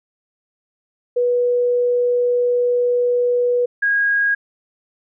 sine tone pair in turn, 488.3 / 1638.5 Hz, B4 / G#6, -20 / -24 cents, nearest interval octave + major sixth, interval 2096 cents, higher second, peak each -14 dBFS, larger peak neither, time 1.16-3.66 / 3.82-4.35 s, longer first, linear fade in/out 10 ms, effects none

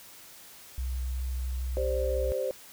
sine tone with pitch glide, 63.4 to 62.56 Hz, B1 to B1, +46 to +23 cents, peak -29 dBFS, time 0.78-2.32 s, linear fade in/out 0 ms, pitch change -23 cents, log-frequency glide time 1.55-2.19 s
sine chord, G suspended fourth, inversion none, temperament just, 392 / 522.7 / 588 Hz, G4 / C5 / D5, 0 / -2 / +2 cents, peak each -35 / -29 / -35 dBFS, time 1.77-2.51 s, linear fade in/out 0 ms
effects white hiss -50 dBFS RMS until 2.72 s

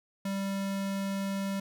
square tone, 196 Hz, G3, in tune, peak -31 dBFS, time 0.25-1.6 s, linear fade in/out 5 ms, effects none

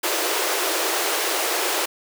pink high-pass noise, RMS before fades -23 dBFS, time 0.03-1.86 s, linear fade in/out 10 ms, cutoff 320 Hz, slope 96 dB/octave, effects none

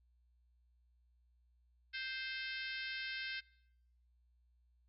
harmonic tone, 523.3 Hz, C5, in tune, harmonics 3 / 4 / 5 / 6 / 7 / 8 / 9 / 10, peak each -44 / -46 / -48 / -50 / -51 / -52 / -53 / -54 dBFS, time 1.93-3.41 s, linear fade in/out 20 ms, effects noise-tail reverb RT60 0.8 s tail -24 dB re dry + added 60 Hz sine -69 dBFS peak until 4.88 s

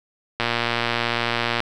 click train, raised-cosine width 0.3 ms, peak -5 dBFS, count 143, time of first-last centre 0.4-1.603 s, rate 118 Hz, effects none

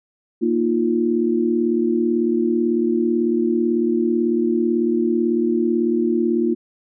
sine chord, Bb suspended fourth, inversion none, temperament equal, 233.1 / 311.1 / 349.2 Hz, Bb3 / Eb4 / F4, 0 / 0 / 0 cents, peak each -20 / -23 / -19 dBFS, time 0.41-6.55 s, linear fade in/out 20 ms, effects none

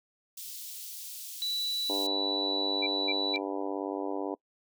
white high-pass noise, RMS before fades -42 dBFS, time 0.37-2.07 s, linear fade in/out 5 ms, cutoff 3300 Hz, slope 24 dB/octave
sine tone, 3950 Hz, B7, in tune, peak -29 dBFS, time 1.42-3.36 s, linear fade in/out 0 ms
harmonic tone, 98 Hz, G2, in tune, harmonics 3 / 4 / 5 / 6 / 7 / 8 / 9 / 10, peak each -35 / -37 / -39 / -41 / -42 / -43 / -44 / -45 dBFS, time 1.89-4.35 s, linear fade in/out 10 ms
sine tone bursts, 2349 Hz, D7, in tune, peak -30 dBFS, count 3, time 2.82-3.381 s, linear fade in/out 10 ms, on 47 ms, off 210 ms
effects noise-tail reverb RT60 0.1 s tail -24 dB re dry

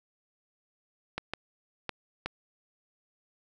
clicks, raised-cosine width 0.3 ms, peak -16 dBFS, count 4, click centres 1.18 / 1.336 / 1.893 / 2.26 s, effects none

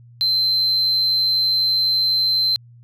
triangle tone, 4096 Hz, C8, 38 cents flat, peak -13 dBFS, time 0.21-2.56 s, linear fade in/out 0 ms, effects tanh soft clip ceiling -12 dBFS + added 119 Hz sine -43 dBFS peak until 2.83 s

